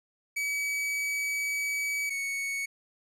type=tone pair in turn; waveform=45% pulse; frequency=2279 / 2221 Hz; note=C#7 / C#7; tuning=+47 / +3 cents; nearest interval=unison; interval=44 cents; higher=first; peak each=-28 / -30 dBFS; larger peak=first; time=0.36-2.1 / 2.1-2.66 s; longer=first; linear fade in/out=10 ms; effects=low-pass 12000 Hz 12 dB/octave